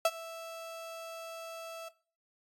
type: tone with ADSR envelope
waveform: 35% pulse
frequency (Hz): 659.3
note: E5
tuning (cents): 0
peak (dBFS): -20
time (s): 0.05-1.89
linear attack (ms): 3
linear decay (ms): 48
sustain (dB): -19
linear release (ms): 10
effects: noise-tail reverb RT60 0.4 s tail -19 dB re dry + AAC 64 kbps